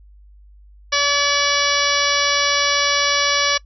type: harmonic tone with a mistuned harmonic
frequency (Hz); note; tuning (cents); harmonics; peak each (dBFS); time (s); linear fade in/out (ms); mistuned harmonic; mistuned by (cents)
572; D5; -46; 1 / 2 / 3 / 4 / 5 / 6 / 7 / 8 / 9 / 10; -25 / -22 / -22 / -23 / -26 / -26 / -26 / -28 / -25 / -25; 0.92-3.58; 10; 5; +35
effects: noise-tail reverb RT60 0.1 s tail -23 dB re dry + added 50 Hz sine -43 dBFS peak until 3.65 s